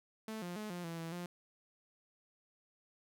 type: tone with pitch steps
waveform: sawtooth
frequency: 219.3 / 176 / 213.2 / 176.3 / 166.7 / 164.8 / 175.9 Hz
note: A3 / F3 / G#3 / F3 / E3 / E3 / F3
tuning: -6 / +14 / +46 / +17 / +20 / 0 / +13 cents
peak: -37 dBFS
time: 0.28-1.26 s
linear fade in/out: 2 ms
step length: 140 ms
effects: none